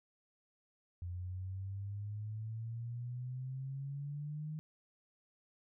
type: exponential sweep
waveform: sine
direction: up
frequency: 87.31 to 155.9 Hz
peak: -39 dBFS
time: 1.02-4.59 s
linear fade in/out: 0 ms
effects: none